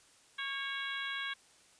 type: harmonic tone with a mistuned harmonic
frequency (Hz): 554.4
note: C#5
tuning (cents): 0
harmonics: 2 / 3 / 4 / 5 / 6 / 7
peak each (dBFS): -45 / -39 / -43 / -48 / -42 / -47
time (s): 0.38-1.34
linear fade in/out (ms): 10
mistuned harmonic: 3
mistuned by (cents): -37
effects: white hiss -63 dBFS RMS until 1.79 s + resampled to 22050 Hz